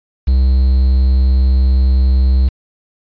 triangle tone with quantisation, 65.1 Hz, C2, 8 cents flat, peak -6 dBFS, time 0.27-2.49 s, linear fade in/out 10 ms, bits 6, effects resampled to 11025 Hz

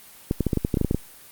clicks, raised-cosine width 3 ms, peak -8 dBFS, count 12, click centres 0.311 / 0.407 / 0.467 / 0.532 / 0.573 / 0.649 / 0.742 / 0.772 / 0.813 / 0.847 / 0.911 / 0.946 s, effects white hiss -47 dBFS RMS until 1.31 s + Opus 32 kbps

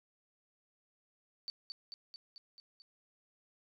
sine tone with echo, 4553 Hz, C#8, 45 cents sharp, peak -38 dBFS, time 1.48-1.5 s, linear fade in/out 0 ms, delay 220 ms, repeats 6, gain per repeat -3 dB, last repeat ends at 2.82 s, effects none

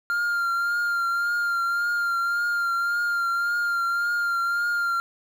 triangle tone with vibrato, 1396.9 Hz, F6, in tune, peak -20 dBFS, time 0.1-5 s, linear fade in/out 0 ms, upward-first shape triangle, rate 1.8 Hz, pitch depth 29 cents each way, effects 8-bit

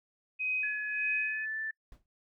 sine tone with tremolo, 2517 Hz, D#7, 19 cents sharp, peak -28 dBFS, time 0.39-1.46 s, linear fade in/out 20 ms, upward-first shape sine, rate 1.7 Hz, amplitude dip 75%
sine tone with pitch glide, 1700 to 1763 Hz, G#6 to A6, +40 to +3 cents, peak -33 dBFS, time 0.63-1.71 s, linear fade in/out 5 ms, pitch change +63 cents, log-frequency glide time 0.97-1.6 s
brown noise with exponential decay, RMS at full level -46 dBFS, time 1.92-2.06 s, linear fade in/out 1 ms, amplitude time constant 30 ms
effects noise-tail reverb RT60 0.1 s tail -26 dB re dry

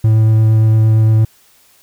triangle tone with vibrato, 110 Hz, A2, in tune, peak -5 dBFS, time 0.04-1.25 s, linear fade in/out 5 ms, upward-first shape sine, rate 8.7 Hz, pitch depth 9 cents each way, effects white hiss -50 dBFS RMS until 1.82 s

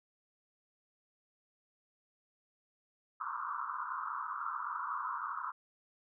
white band-pass noise, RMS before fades -39 dBFS, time 3.2-5.52 s, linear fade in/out 10 ms, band 970 to 1400 Hz, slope 96 dB/octave, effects none

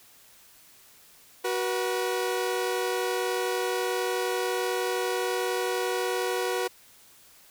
sawtooth tone pair together, 372.5 / 483.8 Hz, F#4 / B4, +12 / -36 cents, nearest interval perfect fourth, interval 452 cents, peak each -25 dBFS, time 1.44-6.68 s, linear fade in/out 10 ms, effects white hiss -55 dBFS RMS until 7.5 s

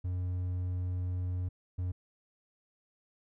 triangle tone bursts at uneven times, 90.4 Hz, F#2, 40 cents flat, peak -29 dBFS, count 2, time 0.04-1.49 / 1.78-1.92 s, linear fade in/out 10 ms, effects none

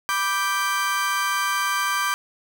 35% pulse chord, G major, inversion first, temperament equal, 987.8 / 1174.7 / 1568 Hz, B5 / D6 / G6, 0 / 0 / 0 cents, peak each -28 / -22 / -24 dBFS, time 0.09-2.14 s, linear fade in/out 0 ms, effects none

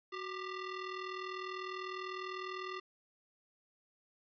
sawtooth ring-modulated tone, 784 Hz, G5, in tune, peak -33 dBFS, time 0.12-2.8 s, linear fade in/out 10 ms, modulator 412 Hz, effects resampled to 11025 Hz

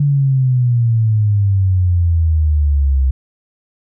sine exponential sweep, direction down, 145.6 to 65 Hz, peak -10 dBFS, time 0-3.11 s, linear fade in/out 5 ms, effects none

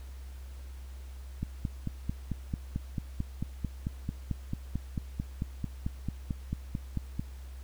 click train, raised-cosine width 5 ms, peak -19 dBFS, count 27, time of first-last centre 1.43-7.195 s, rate 4.51 Hz, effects added 65 Hz sine -41 dBFS peak until 7.63 s + pink hiss -58 dBFS RMS until 7.63 s

